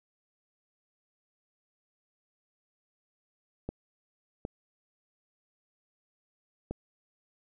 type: clicks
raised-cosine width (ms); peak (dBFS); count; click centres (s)
2; -21; 3; 3.69 / 4.451 / 6.71
effects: none